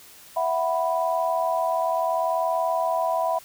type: chord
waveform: sine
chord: E suspended second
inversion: none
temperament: equal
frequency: 659.3 / 740 / 987.8 Hz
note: E5 / F#5 / B5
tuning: 0 / 0 / 0 cents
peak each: -24 / -27 / -26 dBFS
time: 0.36-3.39 s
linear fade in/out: 10 ms
effects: white hiss -48 dBFS RMS until 3.44 s